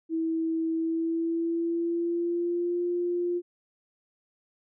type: tone with pitch glide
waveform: sine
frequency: 325.3 to 350.7 Hz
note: E4 to F4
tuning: -23 to +7 cents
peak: -25 dBFS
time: 0.09-3.42 s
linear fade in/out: 50 ms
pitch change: +130 cents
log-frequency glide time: 0.74-2.83 s
effects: none